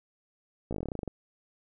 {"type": "slowing click train", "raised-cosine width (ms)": 2, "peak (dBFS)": -21, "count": 14, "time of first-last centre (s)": [0.71, 1.077], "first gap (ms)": 16, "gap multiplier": 1.09, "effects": []}